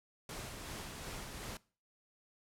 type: noise with tremolo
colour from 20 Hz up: pink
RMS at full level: -44 dBFS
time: 0.29-1.57 s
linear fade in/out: 2 ms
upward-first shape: sine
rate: 2.7 Hz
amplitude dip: 30%
effects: noise-tail reverb RT60 0.4 s tail -22 dB re dry + low-pass 12000 Hz 12 dB/octave